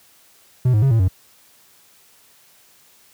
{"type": "tone with pitch steps", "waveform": "triangle", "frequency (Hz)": [126.2, 105.9, 135.7, 113.2, 93], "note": ["B2", "G#2", "C#3", "A2", "F#2"], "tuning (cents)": [38, 34, -36, 50, 9], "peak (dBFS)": -10, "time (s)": [0.65, 1.08], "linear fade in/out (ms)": 5, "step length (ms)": 86, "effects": ["white hiss -53 dBFS RMS until 3.13 s", "high-pass 60 Hz 12 dB/octave"]}